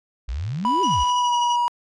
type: exponential two-way sweep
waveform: sine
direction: up then down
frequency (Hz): 52.2 to 408 to 52.2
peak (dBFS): -24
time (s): 0.28-1.04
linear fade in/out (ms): 10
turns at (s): 0.82
type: click train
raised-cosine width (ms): 0.2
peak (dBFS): -26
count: 61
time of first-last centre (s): 0.29-1.099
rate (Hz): 74.2
type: tone with pitch glide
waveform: triangle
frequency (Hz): 985 to 962.5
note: B5 to B5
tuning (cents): -5 to -45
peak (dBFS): -16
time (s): 0.65-1.68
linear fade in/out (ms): 0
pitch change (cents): -40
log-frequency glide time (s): 1.19-1.35
type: tone with tremolo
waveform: 35% pulse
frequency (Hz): 2911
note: F#7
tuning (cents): -29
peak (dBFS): -24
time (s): 0.83-1.56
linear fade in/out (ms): 2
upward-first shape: sine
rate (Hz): 12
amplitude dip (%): 55
effects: resampled to 24000 Hz